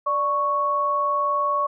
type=tone pair together; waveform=sine; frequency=587.3 / 1108.7 Hz; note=D5 / C#6; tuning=0 / 0 cents; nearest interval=major seventh; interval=1100 cents; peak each=-27 / -20 dBFS; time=0.06-1.67 s; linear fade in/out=10 ms; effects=none